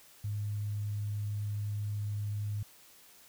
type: tone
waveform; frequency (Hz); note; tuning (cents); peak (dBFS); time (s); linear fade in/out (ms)
sine; 103.83; G#2; 0; -32; 0.24-2.63; 5
effects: white hiss -58 dBFS RMS until 3.28 s